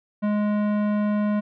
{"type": "tone with tanh clipping", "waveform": "sine", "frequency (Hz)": 208.6, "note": "G#3", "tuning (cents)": 8, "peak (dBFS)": -22, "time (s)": [0.22, 1.41], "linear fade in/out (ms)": 20, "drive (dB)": 16, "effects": []}